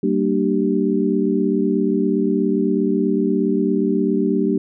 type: tone cluster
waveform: sine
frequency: 193.3 / 230.2 / 298 / 387.8 Hz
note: G3 / A#3 / D4 / G4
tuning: -24 / -22 / +25 / -19 cents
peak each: -21 dBFS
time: 0.03-4.58 s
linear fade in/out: 5 ms
effects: none